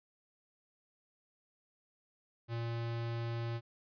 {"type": "tone", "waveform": "square", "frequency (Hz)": 116.54, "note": "A#2", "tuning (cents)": 0, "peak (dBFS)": -36, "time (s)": [2.48, 3.61], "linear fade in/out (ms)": 50, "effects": ["resampled to 11025 Hz"]}